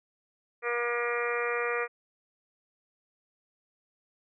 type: harmonic tone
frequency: 238.7 Hz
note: A#3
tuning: 41 cents sharp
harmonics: 2 / 3 / 4 / 5 / 6 / 7 / 8 / 9 / 10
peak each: -31 / -41 / -44 / -35 / -37 / -42 / -35 / -41 / -37 dBFS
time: 0.62-1.88 s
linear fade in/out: 50 ms
effects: none